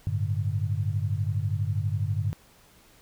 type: chord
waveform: sine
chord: G suspended second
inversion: none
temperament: just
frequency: 98 / 110.25 / 147 Hz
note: G2 / A2 / D3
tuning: 0 / +4 / +2 cents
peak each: -27 / -29 / -32 dBFS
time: 0.07-2.33 s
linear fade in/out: 0 ms
effects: pink hiss -57 dBFS RMS until 3.01 s